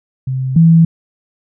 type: tone pair in turn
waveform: sine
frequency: 130.81 / 164.81 Hz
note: C3 / E3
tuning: 0 / 0 cents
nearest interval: major third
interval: 400 cents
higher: second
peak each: -15 / -4 dBFS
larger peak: second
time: 0.27-0.56 / 0.56-0.85 s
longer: neither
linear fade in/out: 5 ms
effects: none